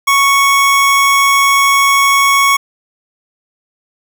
25% pulse tone, 1108.7 Hz, C#6, in tune, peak -4 dBFS, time 0.07-2.57 s, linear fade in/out 10 ms, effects none

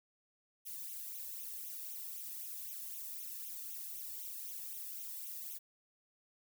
violet noise with flanger, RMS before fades -45 dBFS, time 0.65-5.59 s, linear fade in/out 20 ms, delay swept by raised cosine 0.31 to 1.16 ms, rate 3.9 Hz, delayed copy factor +0.9, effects none

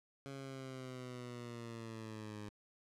15% pulse linear sweep, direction down, 138.2 to 103.83 Hz, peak -39 dBFS, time 0.26-2.49 s, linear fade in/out 0 ms, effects low-pass 9000 Hz 12 dB/octave

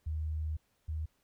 sine tone pair in turn, 77.8 / 78.18 Hz, D#2 / D#2, 0 / +9 cents, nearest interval unison, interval 9 cents, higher second, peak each -32 / -33 dBFS, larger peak first, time 0.06-0.57 / 0.88-1.06 s, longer first, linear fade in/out 10 ms, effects pink hiss -75 dBFS RMS until 1.23 s

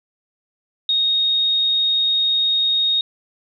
sine tone, 3729 Hz, A#7, in tune, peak -15 dBFS, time 0.89-3.01 s, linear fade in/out 2 ms, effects none

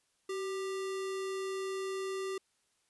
sine tone with sample-and-hold, 382.6 Hz, G4, 42 cents flat, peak -34 dBFS, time 0.29-2.38 s, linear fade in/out 5 ms, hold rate 1575 Hz, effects white hiss -75 dBFS RMS until 2.89 s + resampled to 24000 Hz

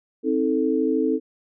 sine chord, A diminished, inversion first, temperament just, 264 / 316.8 / 440 Hz, C4 / Eb4 / A4, +16 / +31 / 0 cents, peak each -23 dBFS, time 0.23-1.2 s, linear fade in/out 50 ms, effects none

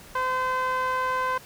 sawtooth tone with band-pass filter, 513 Hz, C5, 34 cents flat, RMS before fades -26 dBFS, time 0.15-1.38 s, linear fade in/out 5 ms, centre 1200 Hz, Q 3.4, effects pink hiss -47 dBFS RMS until 1.45 s

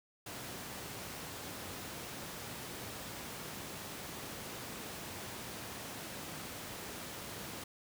pink high-pass noise, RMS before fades -45 dBFS, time 0.26-7.64 s, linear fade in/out 5 ms, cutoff 100 Hz, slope 12 dB/octave, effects none

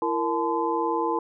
sine tone cluster, 335.4 / 464.2 / 865 / 1022 Hz, E4 / A#4 / A5 / C6, +30 / -7 / -30 / -41 cents, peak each -28 dBFS, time 0.02-1.19 s, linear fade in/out 2 ms, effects none

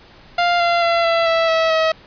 sawtooth tone with pitch steps, 698.5 / 688.5 / 678.6 / 668.9 / 659.3 / 649.8 / 640.5 Hz, F5 / F5 / F5 / E5 / E5 / E5 / E5, 0 / -25 / -50 / +25 / 0 / -25 / -50 cents, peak -10 dBFS, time 0.38-1.92 s, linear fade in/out 5 ms, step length 220 ms, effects pink hiss -45 dBFS RMS until 2.06 s + resampled to 11025 Hz

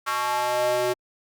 square tone with high-pass filter sweep, 123.47 Hz, B2, in tune, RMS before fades -24 dBFS, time 0.06-0.94 s, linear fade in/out 20 ms, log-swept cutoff 1200 to 440 Hz, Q 3.6, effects Opus 48 kbps

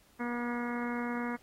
harmonic tone, 240.3 Hz, B3, 47 cents flat, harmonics 1 / 2 / 3 / 4 / 5 / 6 / 7 / 8 / 9, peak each -34 / -41 / -45 / -42 / -45 / -44 / -46 / -49 / -46 dBFS, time 0.19-1.37 s, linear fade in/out 20 ms, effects pink hiss -64 dBFS RMS until 1.42 s + AAC 48 kbps

